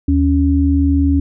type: tone pair together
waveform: sine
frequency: 77.78 / 278.1 Hz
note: D#2 / C#4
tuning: 0 / +6 cents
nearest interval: octave + minor seventh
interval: 2206 cents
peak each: -13 dBFS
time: 0.08-1.2 s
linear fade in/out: 5 ms
effects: none